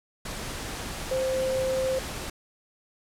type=tone in noise; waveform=sine; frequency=523 Hz; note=C5; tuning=1 cent flat; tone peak=-24 dBFS; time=1.11-1.99 s; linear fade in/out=5 ms; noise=pink; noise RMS=-35 dBFS; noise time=0.25-2.3 s; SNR=+8 dB; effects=low-pass 11000 Hz 12 dB/octave